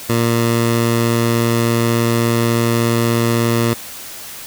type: tone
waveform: 15% pulse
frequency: 116.54 Hz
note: A#2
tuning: in tune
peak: -7 dBFS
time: 0.09-3.74 s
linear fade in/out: 10 ms
effects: white hiss -32 dBFS RMS until 4.46 s

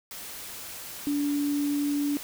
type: tone in noise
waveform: sine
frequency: 288.4 Hz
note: D4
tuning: 31 cents flat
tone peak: -24 dBFS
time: 1.07-2.17 s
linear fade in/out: 0 ms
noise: white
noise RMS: -40 dBFS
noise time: 0.11-2.23 s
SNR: +13 dB
effects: none

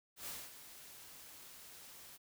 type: noise with ADSR envelope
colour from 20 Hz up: white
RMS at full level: -44 dBFS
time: 0.16-2.18 s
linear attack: 110 ms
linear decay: 230 ms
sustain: -11 dB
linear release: 26 ms
effects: none

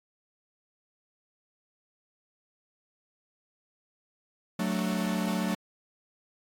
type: chord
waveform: 45% pulse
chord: D major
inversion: first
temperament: equal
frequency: 185 / 220 / 293.7 Hz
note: F#3 / A3 / D4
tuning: 0 / 0 / 0 cents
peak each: -30 / -31 / -36 dBFS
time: 4.59-5.55 s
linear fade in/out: 5 ms
effects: AAC 64 kbps

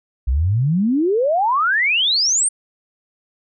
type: exponential sweep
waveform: sine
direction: up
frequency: 58.27 to 9160 Hz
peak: -14 dBFS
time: 0.27-2.49 s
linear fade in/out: 10 ms
effects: none

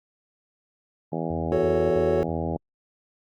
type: harmonic tone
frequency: 81.9 Hz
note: E2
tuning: 11 cents flat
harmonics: 2 / 3 / 4 / 5 / 6 / 7 / 8 / 9 / 10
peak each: -31 / -33 / -34 / -35 / -36 / -36 / -37 / -38 / -38 dBFS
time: 1.12-2.57 s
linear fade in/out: 5 ms
type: tone bursts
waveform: triangle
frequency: 84.9 Hz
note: F2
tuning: 48 cents flat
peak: -30 dBFS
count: 4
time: 1.3-2.561 s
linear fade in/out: 5 ms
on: 280 ms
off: 47 ms
type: chord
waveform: triangle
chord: F# minor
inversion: none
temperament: equal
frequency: 370 / 440 / 554.4 Hz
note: F#4 / A4 / C#5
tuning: 0 / 0 / 0 cents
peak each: -23 dBFS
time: 1.52-2.23 s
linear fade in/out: 0 ms
effects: Opus 32 kbps

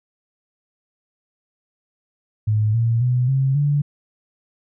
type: tone with pitch steps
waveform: sine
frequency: 107.2 / 115.56 / 124.57 / 134.29 / 144.76 Hz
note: A2 / A#2 / B2 / C3 / D3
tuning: -45 / -15 / +15 / +45 / -25 cents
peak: -15 dBFS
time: 2.47-3.82 s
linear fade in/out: 10 ms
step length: 270 ms
effects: none

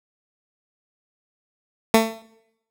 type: tone with exponential decay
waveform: 15% pulse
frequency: 223.7 Hz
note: A3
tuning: 29 cents sharp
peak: -3 dBFS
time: 1.94-2.22 s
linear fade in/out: 2 ms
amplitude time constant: 59 ms
effects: noise-tail reverb RT60 0.8 s tail -19 dB re dry

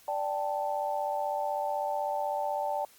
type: chord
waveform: sine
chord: D suspended fourth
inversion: none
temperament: equal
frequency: 587.3 / 784 / 880 Hz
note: D5 / G5 / A5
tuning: 0 / 0 / 0 cents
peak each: -33 dBFS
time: 0.08-2.85 s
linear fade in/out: 2 ms
effects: white hiss -58 dBFS RMS until 2.98 s + Opus 48 kbps

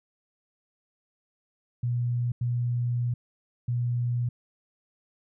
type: tone bursts at uneven times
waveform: sine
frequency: 121.1 Hz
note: B2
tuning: 34 cents flat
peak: -24 dBFS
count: 3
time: 1.83-2.32 / 2.41-3.14 / 3.68-4.29 s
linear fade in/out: 5 ms
effects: none

